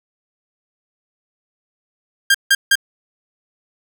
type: tone bursts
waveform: sawtooth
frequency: 1603 Hz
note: G6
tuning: 38 cents sharp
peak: -6 dBFS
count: 3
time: 2.3-2.755 s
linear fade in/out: 5 ms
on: 45 ms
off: 160 ms
effects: none